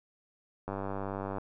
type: click train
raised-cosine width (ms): 1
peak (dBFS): -22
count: 70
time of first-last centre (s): 0.68-1.383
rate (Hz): 98.1
effects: none